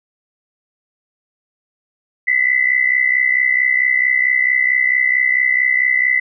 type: tone pair together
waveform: sine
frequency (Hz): 1975.5 / 2040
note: B6 / C7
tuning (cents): 0 / -44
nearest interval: minor second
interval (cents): 56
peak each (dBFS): -15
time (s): 2.27-6.2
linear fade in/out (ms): 10
effects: none